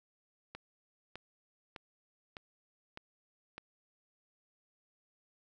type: click train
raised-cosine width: 0.3 ms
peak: -28 dBFS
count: 6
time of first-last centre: 0.55-3.58 s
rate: 1.65 Hz
effects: none